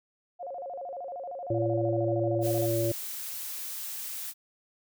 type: tone with vibrato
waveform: sine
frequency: 622.3 Hz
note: D#5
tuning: in tune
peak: -35 dBFS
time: 0.39-2.67 s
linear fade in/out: 20 ms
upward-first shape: square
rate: 13 Hz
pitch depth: 230 cents each way
type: harmonic tone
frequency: 114.2 Hz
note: A#2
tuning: 35 cents flat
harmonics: 1 / 3 / 5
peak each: -30 / -29 / -29 dBFS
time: 1.5-2.92 s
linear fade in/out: 5 ms
type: noise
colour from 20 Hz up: blue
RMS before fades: -37 dBFS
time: 2.41-4.34 s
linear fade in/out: 50 ms
effects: none